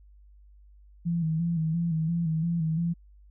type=tone with vibrato; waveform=sine; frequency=164.4 Hz; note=E3; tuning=4 cents flat; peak=-24 dBFS; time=1.05-2.94 s; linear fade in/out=20 ms; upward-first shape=square; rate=2.9 Hz; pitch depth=55 cents each way; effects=added 50 Hz sine -51 dBFS peak until 3.3 s